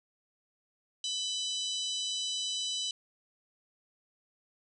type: harmonic tone with a mistuned harmonic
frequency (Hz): 987.8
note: B5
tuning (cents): 0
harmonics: 3 / 4 / 5 / 6 / 7 / 8 / 9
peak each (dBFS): -35 / -36 / -45 / -42 / -49 / -44 / -51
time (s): 1.04-2.91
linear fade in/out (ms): 2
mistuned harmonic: 3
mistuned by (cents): +23
effects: none